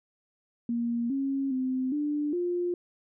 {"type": "tone with pitch steps", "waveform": "sine", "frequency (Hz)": [235.5, 272.8, 258.5, 295.3, 352.5], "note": ["A#3", "C#4", "C4", "D4", "F4"], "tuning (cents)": [18, -28, -21, 10, 16], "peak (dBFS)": -26, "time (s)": [0.69, 2.74], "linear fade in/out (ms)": 2, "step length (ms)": 410, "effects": []}